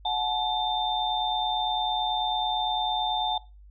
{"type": "tone cluster", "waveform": "sine", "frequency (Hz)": [733, 862, 3590], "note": ["F#5", "A5", "A7"], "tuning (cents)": [-16, -36, 34], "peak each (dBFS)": -29, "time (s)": [0.05, 3.38], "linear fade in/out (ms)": 5, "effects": ["noise-tail reverb RT60 0.3 s tail -21 dB re dry", "added 50 Hz sine -47 dBFS peak until 3.7 s"]}